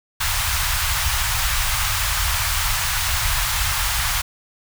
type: band-stop noise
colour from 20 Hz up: pink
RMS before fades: -21 dBFS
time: 0.2-4.22 s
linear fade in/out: 10 ms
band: 100 to 920 Hz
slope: 24 dB/octave
effects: none